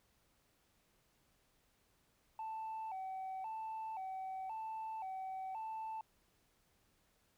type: tone with vibrato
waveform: sine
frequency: 819 Hz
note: G#5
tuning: 24 cents flat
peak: -39 dBFS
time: 2.39-6.01 s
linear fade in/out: 2 ms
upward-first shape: square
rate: 0.95 Hz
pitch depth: 130 cents each way
effects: tanh soft clip ceiling -39 dBFS + pink hiss -75 dBFS RMS until 7.37 s